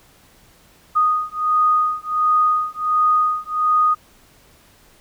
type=beating tone pair; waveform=sine; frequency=1239 / 1240.4 Hz; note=D#6 / D#6; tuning=-8 / -6 cents; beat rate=1.4 Hz; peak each=-18 dBFS; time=0.95-3.95 s; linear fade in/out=20 ms; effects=pink hiss -52 dBFS RMS until 5 s